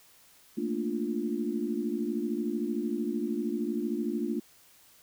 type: chord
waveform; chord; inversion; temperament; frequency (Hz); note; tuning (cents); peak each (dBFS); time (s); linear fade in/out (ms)
sine; Bb major seventh; third; equal; 220 / 233.1 / 293.7 / 349.2; A3 / Bb3 / D4 / F4; 0 / 0 / 0 / 0; -34; 0.57-4.4; 10
effects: white hiss -59 dBFS RMS until 5.02 s